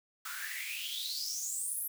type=noise with high-pass filter sweep; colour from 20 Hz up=white; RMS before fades=-38 dBFS; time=0.25-1.88 s; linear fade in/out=5 ms; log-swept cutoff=1300 to 12000 Hz; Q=9.7; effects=none